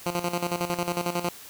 10% pulse tone with tremolo, 174.61 Hz, F3, in tune, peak -16 dBFS, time 0.06-1.29 s, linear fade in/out 2 ms, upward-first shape square, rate 11 Hz, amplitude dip 70%, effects white hiss -45 dBFS RMS until 1.49 s

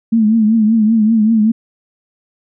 sine tone with vibrato, 220 Hz, A3, in tune, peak -8 dBFS, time 0.12-1.52 s, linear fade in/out 10 ms, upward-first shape triangle, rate 5.2 Hz, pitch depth 91 cents each way, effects none

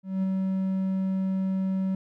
triangle tone with ADSR envelope, 190.2 Hz, F#3, 48 cents sharp, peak -20 dBFS, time 0.03-1.95 s, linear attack 200 ms, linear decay 16 ms, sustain -2 dB, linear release 3 ms, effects none

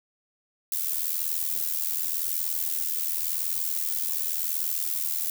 violet noise with amplitude modulation, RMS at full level -25 dBFS, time 0.72-5.3 s, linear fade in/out 2 ms, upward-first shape sine, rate 80.9 Hz, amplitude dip 75%, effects none

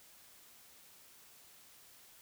silence, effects white hiss -60 dBFS RMS until 2.21 s

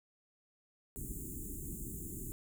pink band-stop noise, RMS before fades -43 dBFS, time 0.96-2.32 s, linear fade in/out 0 ms, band 400 to 6900 Hz, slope 96 dB/octave, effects none

